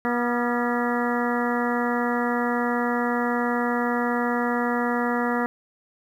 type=harmonic tone with a mistuned harmonic; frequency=241.3 Hz; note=B3; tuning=40 cents flat; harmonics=1 / 2 / 3 / 4 / 5 / 6 / 7 / 8; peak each=-25 / -28 / -30 / -31 / -32 / -33 / -33 / -34 dBFS; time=0.05-5.46 s; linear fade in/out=0 ms; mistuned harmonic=6; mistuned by=-75 cents; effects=9-bit